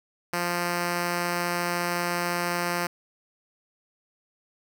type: tone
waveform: 5% pulse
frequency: 174.61 Hz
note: F3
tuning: in tune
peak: -14 dBFS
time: 0.33-2.87 s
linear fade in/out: 5 ms
effects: none